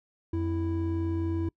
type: tone pair together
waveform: triangle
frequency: 88.31 / 329.6 Hz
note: F2 / E4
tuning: +20 / 0 cents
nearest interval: octave + major seventh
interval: 2280 cents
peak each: -27 dBFS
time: 0.33-1.49 s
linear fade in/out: 5 ms
effects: noise-tail reverb RT60 0.1 s tail -25 dB re dry + tanh soft clip ceiling -17 dBFS